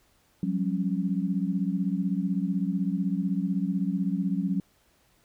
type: tone cluster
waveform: sine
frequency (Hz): 179.1 / 195 / 275.1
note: F3 / G3 / C#4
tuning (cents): +44 / -9 / -13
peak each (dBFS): -28 / -28 / -32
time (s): 0.43-4.6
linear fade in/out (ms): 2
effects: pink hiss -65 dBFS RMS until 5.24 s